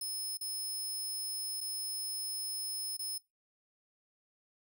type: tone with dropouts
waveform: 10% pulse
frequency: 5200 Hz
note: E8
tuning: 24 cents flat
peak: -31 dBFS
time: 0.01-3.18 s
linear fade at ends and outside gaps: 5 ms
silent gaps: 0.372-0.41 / 1.606-1.611 / 2.969-2.992 s
effects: noise-tail reverb RT60 0.2 s tail -20 dB re dry